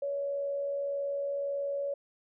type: tone with frequency modulation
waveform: sine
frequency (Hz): 563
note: C#5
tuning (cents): +27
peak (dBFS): -30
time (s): 0.02-1.94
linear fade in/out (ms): 5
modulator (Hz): 78.3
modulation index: 0.22
effects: none